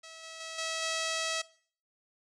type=tone with level steps; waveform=5% pulse; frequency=648 Hz; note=E5; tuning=30 cents flat; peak=-35 / -32 / -28 / -21 / -19 dBFS; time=0.03-1.42 s; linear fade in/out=10 ms; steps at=0.23 / 0.4 / 0.58 / 0.82 s; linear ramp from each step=5 ms; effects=noise-tail reverb RT60 0.5 s tail -20 dB re dry + low-pass 8000 Hz 12 dB/octave